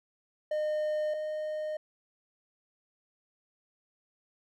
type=tone pair in turn; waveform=triangle; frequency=610 / 614.6 Hz; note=D#5 / D#5; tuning=-34 / -21 cents; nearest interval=unison; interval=13 cents; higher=second; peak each=-26 / -30 dBFS; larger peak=first; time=0.51-1.14 / 1.14-1.77 s; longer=neither; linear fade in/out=5 ms; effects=none